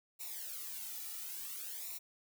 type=noise with flanger; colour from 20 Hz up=blue; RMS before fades=-44 dBFS; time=0.19-1.99 s; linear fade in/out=20 ms; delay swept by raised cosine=0.62 to 1.92 ms; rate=0.57 Hz; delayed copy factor=-0.85; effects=none